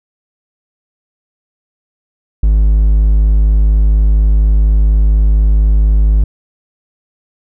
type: tone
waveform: triangle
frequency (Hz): 52.1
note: G#1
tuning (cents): +6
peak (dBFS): -4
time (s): 2.43-6.24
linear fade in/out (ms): 5
effects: none